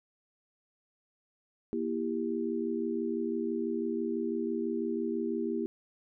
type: chord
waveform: sine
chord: E diminished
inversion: second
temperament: just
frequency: 237.3 / 329.6 / 395.6 Hz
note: Bb3 / E4 / G4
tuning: +31 / 0 / +16 cents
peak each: -34 dBFS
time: 1.73-5.66 s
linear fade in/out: 0 ms
effects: none